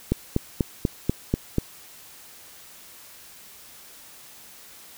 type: click train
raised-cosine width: 3 ms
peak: -7 dBFS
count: 7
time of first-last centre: 0.12-1.583 s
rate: 4.1 Hz
effects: white hiss -47 dBFS RMS until 4.97 s